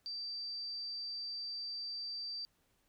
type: tone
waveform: sine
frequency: 4665 Hz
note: D8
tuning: 12 cents flat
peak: -39 dBFS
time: 0.06-2.45 s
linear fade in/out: 0 ms
effects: pink hiss -75 dBFS RMS until 2.88 s